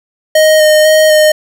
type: tone with vibrato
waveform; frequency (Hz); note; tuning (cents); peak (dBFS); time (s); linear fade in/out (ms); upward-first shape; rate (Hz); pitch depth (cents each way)
square; 619; D#5; -9; -5; 0.35-1.32; 5; square; 2; 13
effects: none